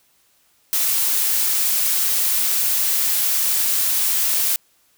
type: noise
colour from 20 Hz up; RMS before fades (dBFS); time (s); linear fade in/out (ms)
blue; -19; 0.73-4.56; 0
effects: white hiss -60 dBFS RMS until 4.97 s